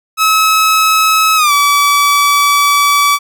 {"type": "tone with pitch glide", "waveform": "sawtooth", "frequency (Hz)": [1289, 1148.4], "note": ["E6", "D6"], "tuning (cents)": [-39, -39], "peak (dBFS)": -4, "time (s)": [0.17, 3.19], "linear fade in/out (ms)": 50, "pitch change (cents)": -200, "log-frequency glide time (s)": [1.36, 1.52], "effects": []}